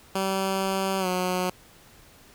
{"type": "tone with pitch glide", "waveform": "10% pulse", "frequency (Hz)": [192.4, 182.44], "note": ["G3", "F#3"], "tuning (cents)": [-32, -24], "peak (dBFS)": -16, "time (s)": [0.15, 1.5], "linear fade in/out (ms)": 5, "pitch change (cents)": -92, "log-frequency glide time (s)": [0.99, 1.07], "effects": ["pink hiss -53 dBFS RMS until 2.34 s"]}